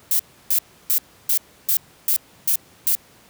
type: noise bursts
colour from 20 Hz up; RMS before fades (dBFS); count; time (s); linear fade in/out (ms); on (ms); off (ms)
violet; -18; 8; 0.11-2.952; 2; 84; 310
effects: pink hiss -51 dBFS RMS until 3.29 s + high-pass 80 Hz 12 dB/octave